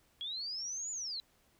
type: linear two-way sweep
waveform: sine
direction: up then down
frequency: 3262 to 7050 to 3924 Hz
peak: -37 dBFS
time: 0.21-1.2 s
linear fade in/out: 0 ms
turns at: 0.91 s
effects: pink hiss -70 dBFS RMS until 1.59 s